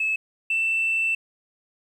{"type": "tone pair in turn", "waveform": "sine", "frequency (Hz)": [2603, 2668], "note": ["E7", "E7"], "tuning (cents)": [-22, 20], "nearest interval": "unison", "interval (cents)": 42, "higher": "second", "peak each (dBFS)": [-20, -19], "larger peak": "second", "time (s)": [[0, 0.16], [0.5, 1.15]], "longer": "second", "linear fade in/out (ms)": 5, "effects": ["tanh soft clip ceiling -17 dBFS", "9-bit"]}